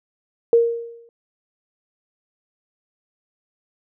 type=tone with exponential decay; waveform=sine; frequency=466.2 Hz; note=A#4; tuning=in tune; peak=-8 dBFS; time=0.53-1.09 s; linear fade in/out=1 ms; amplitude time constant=120 ms; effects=none